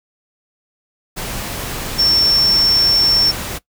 sine tone in noise, 5430 Hz, F8, 50 cents flat, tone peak -10 dBFS, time 1.98-3.32 s, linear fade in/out 20 ms, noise pink, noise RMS -25 dBFS, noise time 1.16-3.59 s, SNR +12 dB, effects noise-tail reverb RT60 0.1 s tail -19 dB re dry

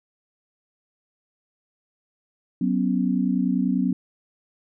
sine chord, F# suspended fourth, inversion none, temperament equal with one note detuned, 186.82 / 246.9 / 277.2 Hz, F#3 / B3 / C#4, +17 / 0 / 0 cents, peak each -23 / -23 / -26 dBFS, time 2.61-3.93 s, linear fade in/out 5 ms, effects none

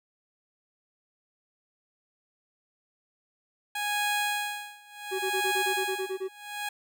15% pulse tone with tremolo, 828 Hz, G#5, 5 cents flat, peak -19 dBFS, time 3.75-6.69 s, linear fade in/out 5 ms, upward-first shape sine, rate 0.69 Hz, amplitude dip 95%
triangle tone bursts, 380.1 Hz, F#4, 47 cents sharp, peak -27 dBFS, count 11, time 5.11-6.285 s, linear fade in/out 20 ms, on 85 ms, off 24 ms
effects none

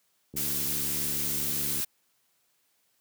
click train, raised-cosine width 3 ms, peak -28 dBFS, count 107, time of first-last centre 0.34-1.8 s, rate 72.6 Hz
blue noise, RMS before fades -30 dBFS, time 0.36-1.85 s, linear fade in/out 10 ms
effects white hiss -71 dBFS RMS until 3 s + high-pass 100 Hz 12 dB/octave

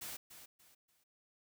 white noise with echo, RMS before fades -45 dBFS, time 0.01-0.17 s, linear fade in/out 10 ms, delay 290 ms, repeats 3, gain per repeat -10 dB, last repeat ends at 1.04 s, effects none

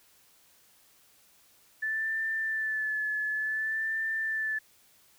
sine tone with vibrato, 1749 Hz, A6, 11 cents flat, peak -28 dBFS, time 1.82-4.59 s, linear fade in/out 10 ms, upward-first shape sine, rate 0.56 Hz, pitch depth 33 cents each way, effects white hiss -62 dBFS RMS until 5.18 s

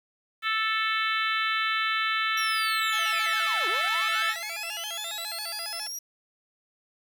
harmonic tone, 440 Hz, A4, in tune, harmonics 3 / 4 / 5 / 6 / 7 / 8 / 9, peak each -28 / -30 / -32 / -34 / -35 / -36 / -37 dBFS, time 0.42-4.35 s, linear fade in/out 50 ms
sawtooth linear two-way sweep, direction down then up, 5770 to 330.1 to 5770 Hz, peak -31 dBFS, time 2.37-5.99 s, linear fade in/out 5 ms, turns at 3.68 s
10% pulse tone with vibrato, 756 Hz, F#5, 37 cents sharp, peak -28 dBFS, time 2.92-5.88 s, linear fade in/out 20 ms, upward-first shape square, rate 7.3 Hz, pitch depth 200 cents each way
effects 9-bit

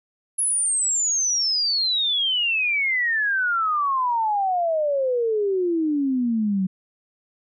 sine exponential sweep, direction down, 10690 to 184 Hz, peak -19 dBFS, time 0.38-6.67 s, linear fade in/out 10 ms, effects none

